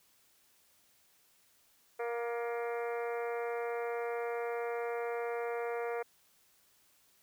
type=harmonic tone with a mistuned harmonic; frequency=235.4 Hz; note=A#3; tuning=17 cents sharp; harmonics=2 / 3 / 4 / 5 / 6 / 7 / 8 / 9 / 10; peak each=-35 / -41 / -47 / -48 / -47 / -52 / -52 / -50 / -53 dBFS; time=1.99-6.03 s; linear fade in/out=10 ms; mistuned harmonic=7; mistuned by=+38 cents; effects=white hiss -68 dBFS RMS until 7.22 s